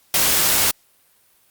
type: noise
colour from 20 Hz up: white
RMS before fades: -17 dBFS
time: 0.14-0.71 s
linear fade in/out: 2 ms
effects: white hiss -58 dBFS RMS until 1.5 s + Opus 48 kbps